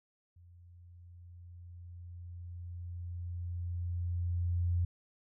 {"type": "tone with level ramp", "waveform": "sine", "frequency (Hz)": 87.31, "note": "F2", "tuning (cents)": 0, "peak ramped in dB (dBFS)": [-55, -27], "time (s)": [0.36, 4.85], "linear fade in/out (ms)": 5, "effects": []}